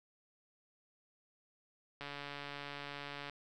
click train, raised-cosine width 0.3 ms, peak -28 dBFS, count 185, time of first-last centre 2.01-3.297 s, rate 143 Hz, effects none

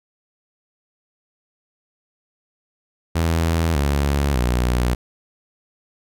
sawtooth tone with pitch steps, 82.41 / 70.92 / 61.03 Hz, E2 / C#2 / B1, 0 / +40 / -20 cents, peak -13 dBFS, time 3.15-4.95 s, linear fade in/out 10 ms, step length 600 ms, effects none

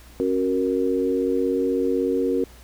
sine chord, F# major, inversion second, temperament equal with one note detuned, 272.1 / 370 / 466.2 Hz, C#4 / F#4 / A#4, -32 / 0 / 0 cents, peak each -24 / -24 / -23 dBFS, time 0.2-2.44 s, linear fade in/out 0 ms, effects added 60 Hz sine -46 dBFS peak until 2.63 s + pink hiss -50 dBFS RMS until 2.63 s

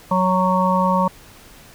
harmonic tone, 185 Hz, F#3, in tune, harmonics 1 / 3 / 5 / 6, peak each -19 / -22 / -19 / -21 dBFS, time 0.11-1.08 s, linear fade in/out 5 ms, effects pink hiss -45 dBFS RMS until 1.74 s

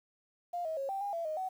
sine tone with pitch steps, 701 / 638 / 546 / 781 / 809 / 672 / 622 / 752 Hz, F5 / D#5 / C#5 / G5 / G#5 / E5 / D#5 / F#5, +6 / +43 / -26 / -7 / -46 / +33 / -1 / +28 cents, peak -33 dBFS, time 0.53-1.49 s, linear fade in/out 10 ms, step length 120 ms, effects 10-bit

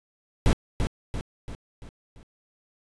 brown noise with echo, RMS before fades -18 dBFS, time 0.46-0.53 s, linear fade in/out 0 ms, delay 340 ms, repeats 5, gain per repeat -6 dB, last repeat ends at 2.23 s, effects resampled to 24000 Hz

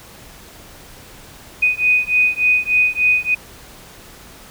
sine beating tone pair, 2489 / 2492.4 Hz, D#7 / D#7, 0 / +2 cents, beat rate 3.4 Hz, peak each -16 dBFS, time 1.62-3.35 s, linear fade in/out 10 ms, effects pink hiss -41 dBFS RMS until 4.5 s

